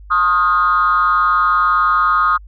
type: tone with frequency modulation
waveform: sine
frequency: 1244.5 Hz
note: D#6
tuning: in tune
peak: -10 dBFS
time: 0.1-2.38 s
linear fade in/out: 20 ms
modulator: 173 Hz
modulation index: 0.85
effects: tanh soft clip ceiling -6 dBFS + added 50 Hz sine -35 dBFS peak until 2.47 s